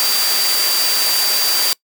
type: tone in noise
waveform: sine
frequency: 4700 Hz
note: D8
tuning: 1 cent sharp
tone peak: -17 dBFS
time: 0-1.73 s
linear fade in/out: 0 ms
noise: white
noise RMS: -18 dBFS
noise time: 0-1.73 s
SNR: -2 dB
effects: noise-tail reverb RT60 0.1 s tail -24 dB re dry + high-pass 400 Hz 12 dB/octave